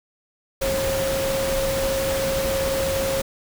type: tone in noise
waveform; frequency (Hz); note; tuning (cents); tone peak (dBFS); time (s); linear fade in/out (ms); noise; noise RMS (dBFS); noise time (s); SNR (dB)
sine; 540; C#5; -45; -22; 0.61-3.22; 10; pink; -27; 0.61-3.22; +2
effects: none